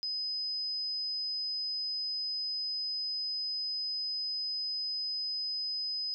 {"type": "tone", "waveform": "sine", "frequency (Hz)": 5030, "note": "D#8", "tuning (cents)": 18, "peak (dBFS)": -32, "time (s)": [0.03, 6.14], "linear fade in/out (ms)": 0, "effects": []}